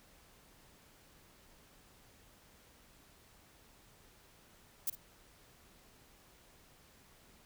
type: noise with echo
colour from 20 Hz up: violet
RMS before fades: -34 dBFS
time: 4.87-4.9 s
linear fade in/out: 5 ms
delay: 54 ms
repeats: 1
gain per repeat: -14 dB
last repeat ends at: 4.954 s
effects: pink hiss -63 dBFS RMS until 7.45 s